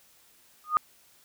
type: tone with exponential growth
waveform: sine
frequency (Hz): 1231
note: D#6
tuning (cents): -19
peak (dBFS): -15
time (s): 0.64-0.77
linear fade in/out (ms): 0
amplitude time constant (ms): 28
effects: white hiss -60 dBFS RMS until 1.24 s